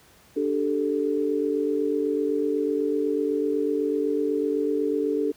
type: chord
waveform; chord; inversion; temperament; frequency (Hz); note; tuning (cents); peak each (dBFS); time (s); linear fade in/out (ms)
sine; D suspended fourth; none; equal; 293.7 / 392 / 440; D4 / G4 / A4; 0 / 0 / 0; -26 / -28 / -25; 0.36-5.32; 10
effects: pink hiss -55 dBFS RMS until 5.36 s + high-pass 60 Hz 12 dB/octave